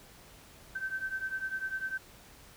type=beating tone pair; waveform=sine; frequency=1540 / 1550 Hz; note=G6 / G6; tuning=-31 / -20 cents; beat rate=10 Hz; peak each=-38 / -35 dBFS; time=0.75-1.98 s; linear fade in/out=10 ms; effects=pink hiss -55 dBFS RMS until 2.56 s